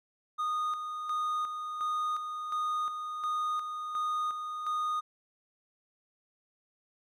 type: tone with tremolo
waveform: triangle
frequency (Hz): 1233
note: D#6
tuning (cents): -16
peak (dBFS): -27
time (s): 0.38-5.01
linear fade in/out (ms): 20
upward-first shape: square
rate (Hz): 1.4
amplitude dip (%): 50
effects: none